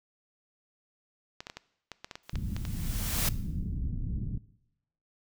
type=clicks; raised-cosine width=0.2 ms; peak=-22 dBFS; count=12; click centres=1.405 / 1.469 / 1.499 / 1.57 / 1.917 / 2.045 / 2.112 / 2.155 / 2.295 / 2.356 / 2.565 / 2.652 s
type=noise with exponential growth; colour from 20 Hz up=white; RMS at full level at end=-28 dBFS; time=2.23-3.29 s; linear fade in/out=5 ms; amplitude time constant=230 ms
type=low-pass noise; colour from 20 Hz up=pink; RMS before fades=-33 dBFS; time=2.33-4.38 s; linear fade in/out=5 ms; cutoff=210 Hz; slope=24 dB/octave
effects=noise-tail reverb RT60 0.8 s tail -19 dB re dry